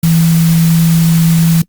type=tone in noise; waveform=sine; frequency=164.81 Hz; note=E3; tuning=in tune; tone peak=-6 dBFS; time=0.03-1.62 s; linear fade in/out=5 ms; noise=white; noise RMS=-22 dBFS; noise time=0.03-1.62 s; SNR=+13 dB; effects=noise-tail reverb RT60 0.1 s tail -21 dB re dry + Opus 48 kbps